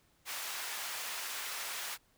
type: high-pass noise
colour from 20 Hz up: pink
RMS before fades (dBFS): -40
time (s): 0.25-1.98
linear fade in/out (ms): 50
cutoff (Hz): 1100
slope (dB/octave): 12
effects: pink hiss -70 dBFS RMS until 2.17 s